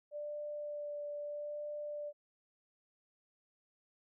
sine tone with vibrato, 589 Hz, D5, 5 cents sharp, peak -39 dBFS, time 0.11-2.13 s, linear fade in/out 50 ms, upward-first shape sine, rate 0.78 Hz, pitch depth 11 cents each way, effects none

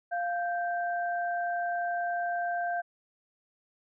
sine tone pair together, 698.5 / 1566.9 Hz, F5 / G6, 0 / -1 cents, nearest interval octave + major second, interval 1399 cents, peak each -29 / -35 dBFS, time 0.11-2.82 s, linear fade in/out 20 ms, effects none

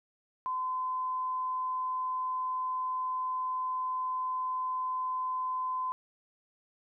sine tone, 1023 Hz, C6, 39 cents flat, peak -30 dBFS, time 0.46-5.92 s, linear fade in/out 0 ms, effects none

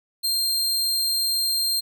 sawtooth tone, 4186 Hz, C8, in tune, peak -18 dBFS, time 0.23-1.81 s, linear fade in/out 20 ms, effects none

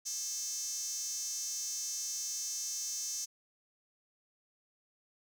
square tone with high-pass filter, 240.4 Hz, B3, 46 cents flat, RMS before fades -38 dBFS, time 0.05-3.26 s, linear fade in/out 20 ms, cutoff 6100 Hz, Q 8.1, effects none

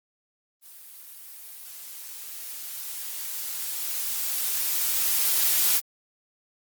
blue noise with level ramp, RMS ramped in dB -47 to -20 dBFS, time 0.61-5.81 s, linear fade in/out 50 ms, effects Opus 32 kbps

